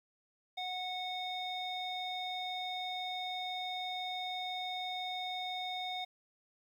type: tone with low-pass filter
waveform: square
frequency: 734 Hz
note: F#5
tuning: 14 cents flat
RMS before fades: -39 dBFS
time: 0.57-6.05 s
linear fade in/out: 10 ms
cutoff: 3500 Hz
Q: 5.4
effects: 11-bit